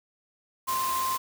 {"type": "tone in noise", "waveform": "sine", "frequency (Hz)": 1046.5, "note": "C6", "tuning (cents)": 0, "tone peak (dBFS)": -26, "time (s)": [0.67, 1.18], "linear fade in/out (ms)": 20, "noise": "white", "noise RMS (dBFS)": -34, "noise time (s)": [0.67, 1.18], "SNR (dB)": 5, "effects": []}